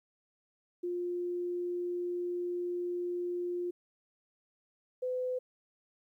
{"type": "tone pair in turn", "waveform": "sine", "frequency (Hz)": [353, 505.6], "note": ["F4", "B4"], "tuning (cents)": [19, 41], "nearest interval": "tritone", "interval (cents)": 622, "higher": "second", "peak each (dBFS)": [-32, -31], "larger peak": "second", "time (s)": [[0.83, 3.71], [5.02, 5.39]], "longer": "first", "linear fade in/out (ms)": 10, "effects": ["12-bit"]}